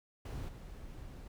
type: noise with level steps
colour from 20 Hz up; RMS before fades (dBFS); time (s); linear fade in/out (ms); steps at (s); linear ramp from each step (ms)
brown; -41 / -48; 0.25-1.28; 5; 0.48; 10
effects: none

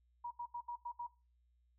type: tone bursts at uneven times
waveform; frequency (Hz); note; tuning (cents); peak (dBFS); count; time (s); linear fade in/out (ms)
sine; 957; A#5; +45; -39; 6; 0.24-0.31 / 0.39-0.46 / 0.54-0.61 / 0.68-0.76 / 0.85-0.92 / 0.99-1.07; 10
effects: noise-tail reverb RT60 0.3 s tail -17 dB re dry + added 60 Hz sine -70 dBFS peak until 1.78 s

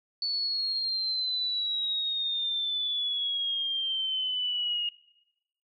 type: exponential sweep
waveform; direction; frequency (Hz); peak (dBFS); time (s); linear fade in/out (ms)
sine; down; 4468 to 2856; -27; 0.22-4.89; 2
effects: noise-tail reverb RT60 0.9 s tail -21 dB re dry

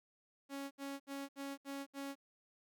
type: tone bursts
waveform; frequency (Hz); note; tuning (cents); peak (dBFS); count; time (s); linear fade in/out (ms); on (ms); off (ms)
sawtooth; 277.2; C#4; 0; -38; 6; 0.49-2.155; 50; 220; 69
effects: none

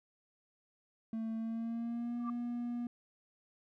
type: tone with pitch glide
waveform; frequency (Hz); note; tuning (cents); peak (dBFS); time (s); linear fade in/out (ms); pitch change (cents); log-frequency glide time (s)
triangle; 223.8 to 239.9; A3 to A#3; +30 to +50; -33; 1.13-2.87; 2; +120; 1.37-2.19
type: tone with exponential growth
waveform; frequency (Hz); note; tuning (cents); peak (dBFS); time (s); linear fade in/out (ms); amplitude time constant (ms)
sine; 1174.7; D6; 0; -35; 2.16-2.3; 5; 30
effects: tanh soft clip ceiling -26 dBFS

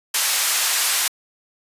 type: band-pass noise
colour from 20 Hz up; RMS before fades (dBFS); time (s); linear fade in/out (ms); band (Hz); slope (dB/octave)
white; -20; 0.14-1.08; 5; 940 to 12000; 12
effects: resampled to 32000 Hz

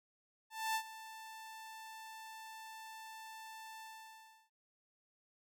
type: tone with ADSR envelope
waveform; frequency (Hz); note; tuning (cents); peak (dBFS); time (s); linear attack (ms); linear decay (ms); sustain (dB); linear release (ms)
sawtooth; 885; A5; +10; -29; 0.5-4.5; 250; 75; -16; 690
effects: none

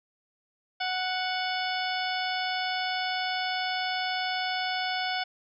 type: harmonic tone with a mistuned harmonic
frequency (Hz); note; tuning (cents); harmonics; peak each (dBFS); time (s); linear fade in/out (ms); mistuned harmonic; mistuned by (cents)
740; F#5; 0; 1 / 2 / 3 / 4 / 5 / 6 / 7; -31 / -34 / -36 / -37 / -38 / -39 / -39; 0.8-5.24; 10; 5; -100
effects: none

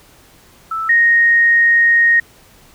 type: tone pair in turn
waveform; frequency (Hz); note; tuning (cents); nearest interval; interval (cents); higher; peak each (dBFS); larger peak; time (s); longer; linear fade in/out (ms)
sine; 1318.5 / 1864.6; E6 / A#6; 0 / 0; tritone; 600; second; -18 / -8; second; 0.71-0.89 / 0.89-2.2; second; 5
effects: pink hiss -47 dBFS RMS until 2.74 s

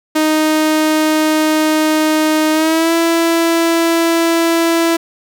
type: tone with pitch glide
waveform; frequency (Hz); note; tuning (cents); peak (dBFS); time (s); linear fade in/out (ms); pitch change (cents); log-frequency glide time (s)
sawtooth; 310.6 to 332.9; D#4 to E4; -3 to +17; -7; 0.15-4.97; 10; +120; 2.52-2.93
effects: none

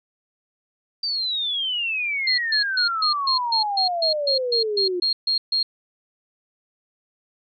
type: exponential sweep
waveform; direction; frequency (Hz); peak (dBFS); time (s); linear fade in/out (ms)
sine; down; 4699 to 349.2; -22; 1.03-5; 5
type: tone bursts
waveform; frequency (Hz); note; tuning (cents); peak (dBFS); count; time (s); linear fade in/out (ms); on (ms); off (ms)
sine; 4249; C8; +26; -18; 14; 2.27-5.63; 5; 110; 140
effects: none

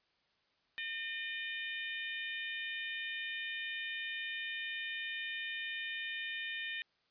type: harmonic tone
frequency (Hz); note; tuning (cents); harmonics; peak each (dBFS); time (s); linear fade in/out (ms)
607; D#5; -43; 3 / 4 / 5 / 6; -41 / -43 / -45 / -47; 0.78-6.82; 0
effects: white hiss -75 dBFS RMS until 7.1 s + resampled to 11025 Hz

